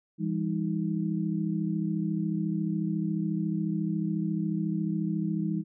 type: tone cluster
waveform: sine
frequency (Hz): 165.8 / 199.9 / 315.7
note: E3 / G3 / D#4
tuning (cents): +10 / +34 / +25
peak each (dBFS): -30 / -30 / -33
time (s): 0.18-5.64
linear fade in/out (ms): 50
effects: none